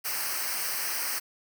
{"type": "noise with comb filter", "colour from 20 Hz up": "white", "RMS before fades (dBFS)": -31, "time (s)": [0.04, 1.2], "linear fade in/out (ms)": 20, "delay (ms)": 0.28, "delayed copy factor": -0.85, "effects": []}